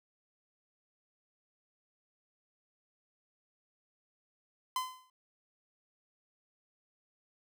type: tone with exponential decay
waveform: 45% pulse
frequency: 1024 Hz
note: C6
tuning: 38 cents flat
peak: -29 dBFS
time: 4.76-5.1 s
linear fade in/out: 2 ms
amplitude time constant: 73 ms
effects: none